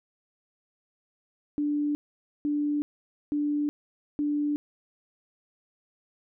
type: tone bursts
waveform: sine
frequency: 293.7 Hz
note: D4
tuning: in tune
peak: -24 dBFS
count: 4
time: 1.58-4.56 s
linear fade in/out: 0 ms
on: 370 ms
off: 500 ms
effects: none